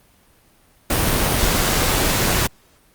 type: noise with amplitude modulation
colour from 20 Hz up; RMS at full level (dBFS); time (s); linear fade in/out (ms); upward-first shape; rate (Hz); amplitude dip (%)
pink; -17; 0.9-2.47; 5; sine; 92.7; 25
effects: pink hiss -55 dBFS RMS until 2.94 s + Opus 32 kbps